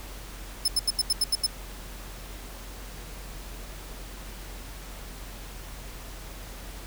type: tone bursts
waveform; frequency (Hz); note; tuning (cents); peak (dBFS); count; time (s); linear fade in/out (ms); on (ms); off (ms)
sawtooth; 5240; E8; -11; -18; 8; 0.65-1.465; 5; 31; 81
effects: added 45 Hz sine -40 dBFS peak until 6.86 s + pink hiss -44 dBFS RMS until 6.86 s